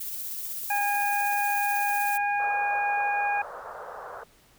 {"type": "noise with tremolo", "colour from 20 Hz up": "violet", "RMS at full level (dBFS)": -33, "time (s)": [0, 2.18], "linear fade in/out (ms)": 10, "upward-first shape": "triangle", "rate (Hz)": 16, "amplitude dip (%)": 30}
{"type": "harmonic tone", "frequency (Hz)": 817, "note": "G#5", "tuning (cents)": -29, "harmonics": [1, 2, 3], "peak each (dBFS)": [-25, -30, -32], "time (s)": [0.7, 3.42], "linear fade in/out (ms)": 5}
{"type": "band-pass noise", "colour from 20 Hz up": "pink", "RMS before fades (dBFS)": -40, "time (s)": [2.39, 4.24], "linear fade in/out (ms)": 10, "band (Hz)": [470, 1500], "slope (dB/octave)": 48}
{"effects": ["pink hiss -59 dBFS RMS until 4.58 s"]}